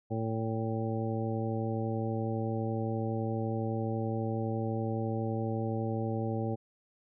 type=harmonic tone; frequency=111.9 Hz; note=A2; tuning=30 cents sharp; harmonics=1 / 2 / 3 / 4 / 5 / 7; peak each=-33 / -36 / -38 / -39 / -40 / -41 dBFS; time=0.1-6.56 s; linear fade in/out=20 ms; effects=none